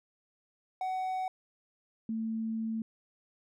triangle / sine tone pair in turn, 749 / 223.2 Hz, F#5 / A3, +21 / +25 cents, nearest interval octave + major sixth, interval 2096 cents, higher first, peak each -29 / -31 dBFS, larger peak first, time 0.81-1.28 / 2.09-2.82 s, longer second, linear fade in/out 2 ms, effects none

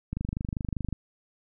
click train, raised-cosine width 5 ms, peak -18 dBFS, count 21, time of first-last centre 0.13-0.927 s, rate 25.1 Hz, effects none

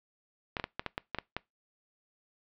clicks, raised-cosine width 0.3 ms, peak -16 dBFS, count 9, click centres 0.568 / 0.598 / 0.641 / 0.795 / 0.863 / 0.979 / 1.147 / 1.186 / 1.366 s, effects noise-tail reverb RT60 0.2 s tail -23 dB re dry + low-pass 4000 Hz 12 dB/octave

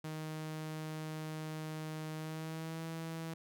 sawtooth tone with pitch glide, 156.3 to 163.03 Hz, D#3 to E3, +8 to -19 cents, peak -36 dBFS, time 0.04-3.34 s, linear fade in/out 5 ms, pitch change +73 cents, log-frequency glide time 2.15-2.84 s, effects none

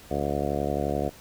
harmonic tone, 71.6 Hz, D2, 43 cents flat, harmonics 1 / 2 / 3 / 4 / 5 / 6 / 7 / 8 / 9 / 10, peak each -34 / -34 / -34 / -34 / -34 / -34 / -34 / -34 / -34 / -34 dBFS, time 0.1-1.1 s, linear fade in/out 20 ms, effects pink hiss -49 dBFS RMS until 1.2 s

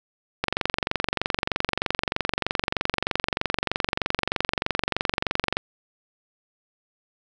click train, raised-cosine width 0.3 ms, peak -6 dBFS, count 120, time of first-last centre 0.44-5.569 s, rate 23.2 Hz, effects none

